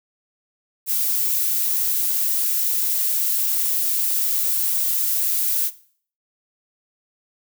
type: noise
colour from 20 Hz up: violet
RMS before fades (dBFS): -21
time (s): 0.86-5.71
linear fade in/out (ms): 50
effects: noise-tail reverb RT60 0.5 s tail -17 dB re dry